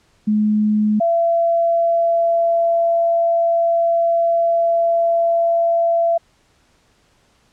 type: tone pair in turn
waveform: sine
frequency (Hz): 212.1 / 674.9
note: G#3 / E5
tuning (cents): +37 / +41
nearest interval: octave + minor sixth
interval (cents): 2004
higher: second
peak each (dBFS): -13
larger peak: neither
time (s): 0.27-1 / 1-6.18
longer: second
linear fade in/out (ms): 10
effects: pink hiss -58 dBFS RMS until 7.52 s + low-pass 8000 Hz 12 dB/octave